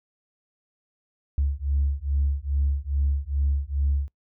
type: beating tone pair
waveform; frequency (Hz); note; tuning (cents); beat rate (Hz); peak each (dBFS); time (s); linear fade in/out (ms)
sine; 69.1 / 71.5; C#2 / D2; -5 / -46; 2.4; -24; 1.38-4.08; 0
effects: noise-tail reverb RT60 0.1 s tail -23 dB re dry + tanh soft clip ceiling -15 dBFS